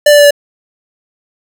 square tone with pitch steps, 590 / 585.6 / 581.2 / 576.9 Hz, D5 / D5 / D5 / D5, +8 / -5 / -18 / -31 cents, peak -3 dBFS, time 0.06-0.308 s, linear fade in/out 5 ms, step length 62 ms, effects none

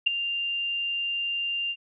sine tone with ADSR envelope, 2791 Hz, F7, 2 cents flat, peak -14 dBFS, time 0.06-1.76 s, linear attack 13 ms, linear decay 5 ms, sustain -12 dB, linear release 56 ms, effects none

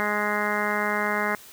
harmonic tone, 208.5 Hz, G#3, 7 cents sharp, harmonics 1 / 2 / 3 / 4 / 5 / 6 / 7 / 8 / 9 / 10, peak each -32 / -32 / -32 / -32 / -32 / -32 / -32 / -32 / -32 / -32 dBFS, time 0-1.35 s, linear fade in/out 0 ms, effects white hiss -47 dBFS RMS until 1.52 s

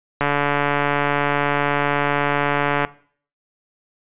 click train, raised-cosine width 0.5 ms, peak -4 dBFS, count 381, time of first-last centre 0.21-2.849 s, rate 144 Hz, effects noise-tail reverb RT60 0.5 s tail -19 dB re dry + resampled to 8000 Hz

